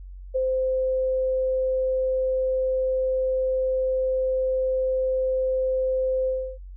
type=tone with ADSR envelope; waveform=sine; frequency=519 Hz; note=C5; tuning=14 cents flat; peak=-18 dBFS; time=0.34-6.58 s; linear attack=21 ms; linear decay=6 ms; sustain=-3 dB; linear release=310 ms; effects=noise-tail reverb RT60 0.1 s tail -19 dB re dry + added 46 Hz sine -37 dBFS peak until 6.76 s